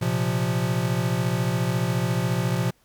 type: chord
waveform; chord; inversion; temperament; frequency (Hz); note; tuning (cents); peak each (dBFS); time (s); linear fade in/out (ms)
square; Bb suspended second; none; equal; 116.54 / 130.81 / 174.61; Bb2 / C3 / F3; 0 / 0 / 0; -27; 0.01-2.71; 10
effects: pink hiss -63 dBFS RMS until 2.84 s